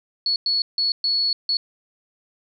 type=tone bursts at uneven times; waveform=sine; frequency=4391 Hz; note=C#8; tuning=17 cents flat; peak=-18 dBFS; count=5; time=0.26-0.36 / 0.46-0.62 / 0.78-0.92 / 1.04-1.33 / 1.49-1.57 s; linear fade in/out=2 ms; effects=none